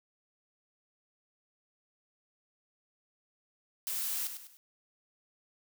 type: noise with echo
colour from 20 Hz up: blue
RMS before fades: -35 dBFS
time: 3.87-4.27 s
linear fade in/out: 0 ms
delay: 100 ms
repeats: 3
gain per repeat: -8 dB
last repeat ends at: 4.57 s
effects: none